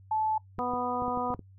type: tone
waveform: sine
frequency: 869 Hz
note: A5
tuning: 22 cents flat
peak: -25 dBFS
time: 0.11-0.38 s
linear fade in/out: 5 ms
type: clicks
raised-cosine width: 3 ms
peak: -27 dBFS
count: 8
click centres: 0.585 / 0.736 / 1.022 / 1.081 / 1.174 / 1.304 / 1.347 / 1.393 s
type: harmonic tone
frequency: 246.9 Hz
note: B3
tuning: in tune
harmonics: 1 / 2 / 3 / 4 / 5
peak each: -36 / -35 / -33 / -34 / -36 dBFS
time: 0.59-1.34 s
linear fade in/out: 0 ms
effects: noise-tail reverb RT60 0.1 s tail -21 dB re dry + added 96 Hz sine -51 dBFS peak until 1.58 s